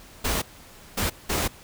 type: noise bursts at uneven times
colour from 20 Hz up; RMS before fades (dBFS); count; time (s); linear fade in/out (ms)
pink; -25; 3; 0.24-0.42 / 0.97-1.1 / 1.29-1.48; 10
effects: pink hiss -48 dBFS RMS until 1.63 s